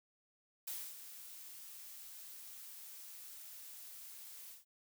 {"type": "noise with ADSR envelope", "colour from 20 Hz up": "blue", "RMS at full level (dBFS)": -42, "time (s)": [0.67, 4.65], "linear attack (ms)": 8, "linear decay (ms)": 270, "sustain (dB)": -10, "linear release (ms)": 150, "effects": []}